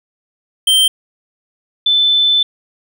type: tone pair in turn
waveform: square / sine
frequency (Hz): 3136 / 3520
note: G7 / A7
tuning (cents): 0 / 0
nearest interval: major second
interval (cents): 200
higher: second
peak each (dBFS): -9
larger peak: neither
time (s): 0.67-0.88 / 1.86-2.43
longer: second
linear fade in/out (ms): 5
effects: none